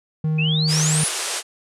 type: tone with pitch glide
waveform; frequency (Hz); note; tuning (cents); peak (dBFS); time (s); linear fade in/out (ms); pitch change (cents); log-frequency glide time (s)
triangle; 156.3 to 154.95; D#3 to D#3; +8 to -7; -16; 0.24-1.04; 5; -15; 0.55-0.85
type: exponential sweep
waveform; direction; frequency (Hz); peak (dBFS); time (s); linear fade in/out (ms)
sine; up; 2489 to 10840; -21; 0.38-1.09; 10
type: band-pass noise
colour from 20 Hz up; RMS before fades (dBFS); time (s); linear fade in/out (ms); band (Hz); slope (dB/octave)
white; -26; 0.67-1.43; 50; 340 to 10000; 48
effects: none